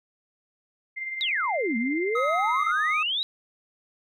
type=tone with tremolo; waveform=sine; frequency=2093 Hz; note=C7; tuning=in tune; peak=-28 dBFS; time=0.96-2.72 s; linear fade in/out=20 ms; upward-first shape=sine; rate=19 Hz; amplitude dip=45%
type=exponential two-way sweep; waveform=sine; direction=down then up; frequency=3951 to 218.4 to 3951 Hz; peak=-24 dBFS; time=1.21-3.23 s; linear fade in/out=0 ms; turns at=1.77 s
type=tone with pitch glide; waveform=triangle; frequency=1268 to 1241.9 Hz; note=D#6 to D#6; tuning=+32 to -4 cents; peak=-23 dBFS; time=2.15-3.03 s; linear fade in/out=5 ms; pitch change=-36 cents; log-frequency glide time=2.56-2.68 s
effects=none